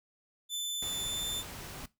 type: tone with pitch glide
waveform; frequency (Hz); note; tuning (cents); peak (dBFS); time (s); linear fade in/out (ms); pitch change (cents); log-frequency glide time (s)
sawtooth; 3520 to 3547; A7 to A7; 0 to +13; -30; 0.49-1.44; 50; +13; 0.99-1.22
type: noise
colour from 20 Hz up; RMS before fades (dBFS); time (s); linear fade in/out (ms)
pink; -44; 0.82-1.86; 5
effects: noise-tail reverb RT60 0.2 s tail -18 dB re dry